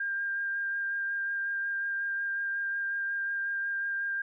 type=tone with vibrato; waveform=sine; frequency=1600 Hz; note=G6; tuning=35 cents sharp; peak=-29 dBFS; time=0-4.22 s; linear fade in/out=5 ms; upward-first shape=sine; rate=5.5 Hz; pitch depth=12 cents each way; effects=none